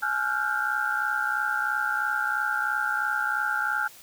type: tone cluster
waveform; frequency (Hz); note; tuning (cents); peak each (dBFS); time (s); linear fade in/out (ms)
sine; 844 / 1380 / 1443 / 1571; G#5 / F6 / F#6 / G6; +28 / -21 / -44 / +3; -32 / -28 / -29 / -30; 0.02-3.88; 10
effects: white hiss -49 dBFS RMS until 4.02 s